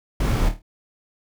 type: noise with echo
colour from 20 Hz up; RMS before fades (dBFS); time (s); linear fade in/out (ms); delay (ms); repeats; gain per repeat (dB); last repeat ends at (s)
brown; -20; 0.2-0.49; 5; 26; 5; -7; 0.62
effects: none